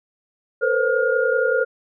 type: tone cluster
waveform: sine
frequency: 453.4 / 498.3 / 529 / 1421 Hz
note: A#4 / B4 / C5 / F6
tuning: -48 / +15 / +19 / +30 cents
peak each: -22 dBFS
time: 0.61-1.65 s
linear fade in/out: 20 ms
effects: none